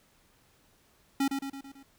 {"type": "tone with echo", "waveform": "square", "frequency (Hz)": 274.3, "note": "C#4", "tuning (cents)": -18, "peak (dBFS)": -25, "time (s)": [1.2, 1.28], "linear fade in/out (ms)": 5, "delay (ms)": 110, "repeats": 5, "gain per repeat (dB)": -5, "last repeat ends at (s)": 1.83, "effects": ["pink hiss -65 dBFS RMS until 1.98 s"]}